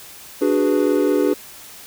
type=chord; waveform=triangle; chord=G# half-diminished seventh; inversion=second; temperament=equal; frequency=293.7 / 370 / 415.3 / 493.9 Hz; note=D4 / F#4 / G#4 / B4; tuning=0 / 0 / 0 / 0 cents; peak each=-17 / -19 / -18 / -20 dBFS; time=0.41-1.34 s; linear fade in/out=10 ms; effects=white hiss -40 dBFS RMS until 1.86 s